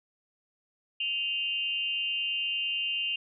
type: tone with amplitude modulation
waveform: sine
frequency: 2796 Hz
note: F7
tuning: 1 cent sharp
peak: -24 dBFS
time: 1-3.16 s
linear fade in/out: 5 ms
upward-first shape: sine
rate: 271 Hz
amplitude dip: 85%
effects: none